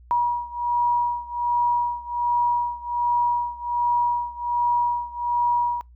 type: beating tone pair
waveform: sine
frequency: 960 / 961.3 Hz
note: B5 / B5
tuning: -49 / -47 cents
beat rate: 1.3 Hz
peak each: -22 / -24 dBFS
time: 0.11-5.81 s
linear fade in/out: 0 ms
effects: noise-tail reverb RT60 0.2 s tail -25 dB re dry + added 60 Hz sine -46 dBFS peak until 5.95 s